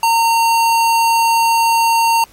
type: tone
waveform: square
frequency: 917 Hz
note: A#5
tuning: 29 cents flat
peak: -11 dBFS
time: 0.03-2.24 s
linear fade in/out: 2 ms
effects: pink hiss -46 dBFS RMS until 2.32 s + MP3 64 kbps